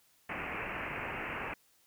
white low-pass noise, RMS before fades -39 dBFS, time 0.29-1.54 s, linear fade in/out 5 ms, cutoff 2700 Hz, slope 96 dB/octave, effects white hiss -68 dBFS RMS until 1.86 s

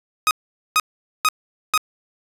sawtooth tone bursts, 1254 Hz, D#6, 13 cents sharp, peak -10 dBFS, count 4, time 0.27-1.776 s, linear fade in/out 0 ms, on 39 ms, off 450 ms, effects resampled to 32000 Hz

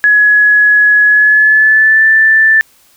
sine tone with pitch glide, 1686 to 1765.7 Hz, G#6 to A6, +26 to +6 cents, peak -4 dBFS, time 0.04-2.61 s, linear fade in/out 0 ms, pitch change +80 cents, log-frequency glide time 1.06-2.05 s, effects white hiss -48 dBFS RMS until 2.96 s

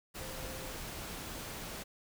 sine tone in noise, 523 Hz, C5, 1 cent flat, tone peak -49 dBFS, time 0.2-0.73 s, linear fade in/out 20 ms, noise pink, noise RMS -43 dBFS, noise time 0.14-1.84 s, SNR -9 dB, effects none

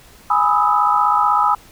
sine chord, E major seventh, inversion first, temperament equal with one note detuned, 830.6 / 987.8 / 1244.5 / 1300.4 Hz, G#5 / B5 / D#6 / E6, 0 / 0 / 0 / -24 cents, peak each -18 dBFS, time 0.3-1.55 s, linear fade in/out 5 ms, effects pink hiss -46 dBFS RMS until 1.71 s

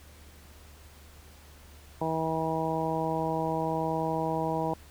harmonic tone, 160.8 Hz, E3, 43 cents flat, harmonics 1 / 2 / 3 / 4 / 5 / 6, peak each -34 / -34 / -34 / -34 / -34 / -34 dBFS, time 2.01-4.74 s, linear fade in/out 5 ms, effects added 74 Hz sine -51 dBFS peak until 4.9 s + pink hiss -55 dBFS RMS until 4.9 s

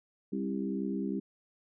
harmonic tone with a mistuned harmonic, 66.1 Hz, C2, 18 cents sharp, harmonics 3 / 4 / 5 / 6, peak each -34 / -36 / -38 / -40 dBFS, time 0.32-1.2 s, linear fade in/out 10 ms, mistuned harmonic 4, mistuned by +25 cents, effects none

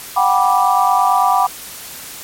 sine chord, G major seventh, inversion third, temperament just, 735 / 784 / 980 / 1176 Hz, F#5 / G5 / B5 / D6, -12 / 0 / -14 / +2 cents, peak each -16 dBFS, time 0.16-1.47 s, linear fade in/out 10 ms, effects white hiss -32 dBFS RMS until 2.23 s + MP3 64 kbps

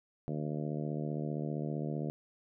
harmonic tone, 75.3 Hz, D2, 44 cents sharp, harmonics 2 / 3 / 4 / 5 / 6 / 7 / 8 / 9, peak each -36 / -40 / -42 / -44 / -46 / -47 / -48 / -49 dBFS, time 0.28-2.1 s, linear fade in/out 0 ms, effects none

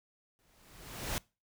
pink noise with exponential growth, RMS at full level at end -33 dBFS, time 0.39-1.18 s, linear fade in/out 0 ms, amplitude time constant 170 ms, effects noise-tail reverb RT60 0.3 s tail -24 dB re dry

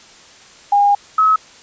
sine tone pair in turn, 812 / 1283.8 Hz, G#5 / E6, -39 / -46 cents, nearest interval minor sixth, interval 793 cents, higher second, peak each -9 dBFS, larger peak neither, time 0.72-0.95 / 1.18-1.36 s, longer first, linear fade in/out 5 ms, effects white hiss -43 dBFS RMS until 1.62 s + resampled to 16000 Hz

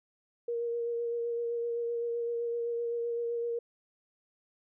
sine tone with vibrato, 470 Hz, A#4, 14 cents sharp, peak -30 dBFS, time 0.48-3.59 s, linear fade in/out 5 ms, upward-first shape sine, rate 7.8 Hz, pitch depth 16 cents each way, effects none

